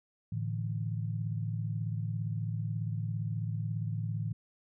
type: chord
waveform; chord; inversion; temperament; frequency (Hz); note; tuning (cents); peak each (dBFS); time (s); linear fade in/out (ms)
sine; A suspended fourth; none; equal; 110 / 146.83 / 164.81; A2 / D3 / E3; 0 / 0 / 0; -33 / -39 / -38; 0.32-4.33; 5
effects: none